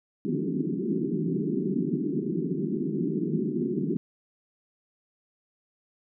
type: band-pass noise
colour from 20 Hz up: pink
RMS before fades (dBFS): -28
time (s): 0.25-3.97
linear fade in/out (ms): 0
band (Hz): 150 to 400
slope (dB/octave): 96
effects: none